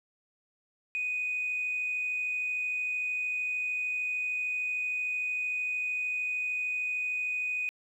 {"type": "tone with amplitude modulation", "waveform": "sine", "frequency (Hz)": 2489, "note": "D#7", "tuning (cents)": 0, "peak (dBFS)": -27, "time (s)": [0.95, 7.69], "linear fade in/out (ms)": 0, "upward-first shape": "sine", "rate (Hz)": 53.2, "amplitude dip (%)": 25, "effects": ["tanh soft clip ceiling -24 dBFS", "11-bit"]}